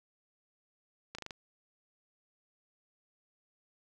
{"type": "slowing click train", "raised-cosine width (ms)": 0.2, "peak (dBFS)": -24, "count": 5, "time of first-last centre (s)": [1.15, 1.308], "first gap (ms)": 35, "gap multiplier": 1.08, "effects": ["11-bit"]}